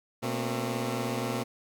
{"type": "tone cluster", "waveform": "15% pulse", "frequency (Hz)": [122.2, 227.7, 268.3], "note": ["B2", "A#3", "C4"], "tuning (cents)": [-18, -40, 44], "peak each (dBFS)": [-26, -28, -29], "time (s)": [0.22, 1.44], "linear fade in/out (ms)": 20, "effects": []}